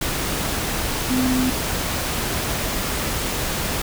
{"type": "tone in noise", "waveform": "sine", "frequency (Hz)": 255.6, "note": "C4", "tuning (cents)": -40, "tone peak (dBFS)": -18, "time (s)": [1.1, 1.5], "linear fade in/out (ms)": 5, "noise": "pink", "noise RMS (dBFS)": -24, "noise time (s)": [0.01, 3.82], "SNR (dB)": 3, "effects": []}